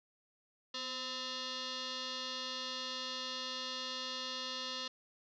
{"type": "tone with frequency modulation", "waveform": "sine", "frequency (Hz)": 251.5, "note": "B3", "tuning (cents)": 32, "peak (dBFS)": -38, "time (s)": [0.74, 4.88], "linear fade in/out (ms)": 5, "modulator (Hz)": 772, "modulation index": 6.1, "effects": []}